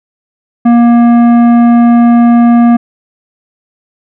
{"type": "tone with tanh clipping", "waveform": "sine", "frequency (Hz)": 236.6, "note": "A#3", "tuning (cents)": 26, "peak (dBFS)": -4, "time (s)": [0.65, 2.77], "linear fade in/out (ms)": 10, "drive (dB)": 12, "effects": []}